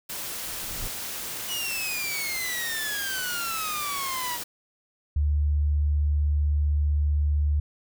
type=noise; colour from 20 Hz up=white; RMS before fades=-34 dBFS; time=0.09-4.44 s; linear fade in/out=10 ms
type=noise with exponential growth; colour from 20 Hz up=brown; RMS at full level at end=-32 dBFS; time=0.23-0.88 s; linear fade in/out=5 ms; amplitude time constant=140 ms
type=exponential sweep; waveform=sawtooth; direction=down; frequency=2960 to 950 Hz; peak=-26 dBFS; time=1.47-4.39 s; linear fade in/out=50 ms
type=tone; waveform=sine; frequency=73.7 Hz; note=D2; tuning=7 cents sharp; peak=-20 dBFS; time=5.16-7.6 s; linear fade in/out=5 ms
effects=none